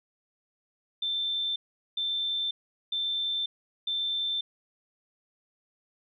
sine tone bursts, 3555 Hz, A7, 17 cents sharp, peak -27 dBFS, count 4, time 1.02-4.41 s, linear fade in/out 5 ms, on 540 ms, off 410 ms, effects none

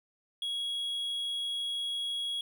triangle tone, 3322 Hz, G#7, in tune, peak -30 dBFS, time 0.42-2.41 s, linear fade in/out 2 ms, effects none

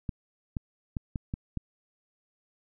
clicks, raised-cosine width 5 ms, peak -19 dBFS, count 6, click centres 0.092 / 0.568 / 0.968 / 1.158 / 1.339 / 1.573 s, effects none

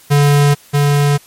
square tone pair in turn, 144.1 / 144.1 Hz, D3 / D3, -33 / -33 cents, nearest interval unison, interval 0 cents, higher neither, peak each -8 / -10 dBFS, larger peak first, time 0.1-0.55 / 0.73-1.18 s, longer neither, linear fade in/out 20 ms, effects white hiss -44 dBFS RMS until 1.26 s + MP3 64 kbps

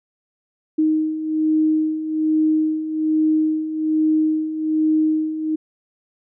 sine beating tone pair, 311.1 / 312.3 Hz, D#4 / D#4, 0 / +7 cents, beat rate 1.2 Hz, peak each -23 / -17 dBFS, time 0.78-5.56 s, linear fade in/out 10 ms, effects none

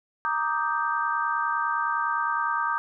sine chord, Eb major seventh, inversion second, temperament equal, 932.3 / 1174.7 / 1244.5 / 1568 Hz, Bb5 / D6 / Eb6 / G6, 0 / 0 / 0 / 0 cents, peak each -29 dBFS, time 0.25-2.78 s, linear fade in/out 0 ms, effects none

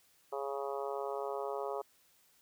harmonic tone, 138.7 Hz, C#3, 1 cent sharp, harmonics 3 / 4 / 5 / 6 / 7 / 8 / 9, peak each -39 / -41 / -43 / -45 / -46 / -47 / -48 dBFS, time 0.32-1.82 s, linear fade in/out 10 ms, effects white hiss -68 dBFS RMS until 2.41 s

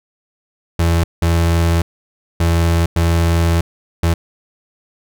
35% pulse tone bursts at uneven times, 84 Hz, E2, 33 cents sharp, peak -10 dBFS, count 5, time 0.79-1.04 / 1.22-1.82 / 2.4-2.86 / 2.96-3.61 / 4.03-4.14 s, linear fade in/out 5 ms, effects none

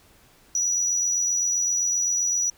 sine tone with amplitude modulation, 5860 Hz, F#8, 18 cents flat, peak -17 dBFS, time 0.55-2.5 s, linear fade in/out 2 ms, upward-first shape sine, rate 87.7 Hz, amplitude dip 45%, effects tanh soft clip ceiling -18 dBFS + pink hiss -56 dBFS RMS until 2.57 s

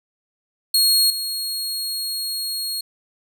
sawtooth tone with level steps, 4295 Hz, C8, 44 cents sharp, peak -11 / -21 dBFS, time 0.74-2.81 s, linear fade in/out 5 ms, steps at 1.1 s, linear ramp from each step 2 ms, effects none

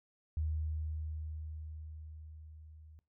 sine tone with level ramp, 77.78 Hz, D#2, in tune, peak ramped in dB -31 to -53 dBFS, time 0.37-2.99 s, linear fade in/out 0 ms, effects noise-tail reverb RT60 0.3 s tail -22 dB re dry

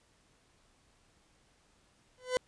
40% pulse tone with exponential growth, 505 Hz, B4, 39 cents sharp, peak -23 dBFS, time 2.18-2.37 s, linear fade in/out 0 ms, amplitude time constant 41 ms, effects pink hiss -68 dBFS RMS until 2.47 s + resampled to 22050 Hz

